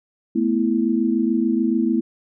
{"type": "chord", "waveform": "sine", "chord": "A suspended second", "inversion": "none", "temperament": "equal", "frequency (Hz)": [220, 246.9, 329.6], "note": ["A3", "B3", "E4"], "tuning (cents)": [0, 0, 0], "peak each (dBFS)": -21, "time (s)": [0.35, 2.01], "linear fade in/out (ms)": 10, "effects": []}